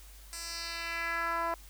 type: tone with band-pass filter sweep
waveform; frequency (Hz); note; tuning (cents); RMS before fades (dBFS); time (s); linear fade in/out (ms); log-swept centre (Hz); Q
10% pulse; 335.2; E4; +29; -35; 0.33-1.54; 0; 7900 to 840; 1.8
effects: added 50 Hz sine -50 dBFS peak until 1.69 s + white hiss -56 dBFS RMS until 1.69 s